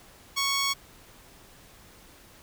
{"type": "tone", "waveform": "10% pulse", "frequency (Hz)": 1108.7, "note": "C#6", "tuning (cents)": 0, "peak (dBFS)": -16, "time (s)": [0.36, 0.74], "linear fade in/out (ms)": 20, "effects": ["pink hiss -53 dBFS RMS until 2.42 s"]}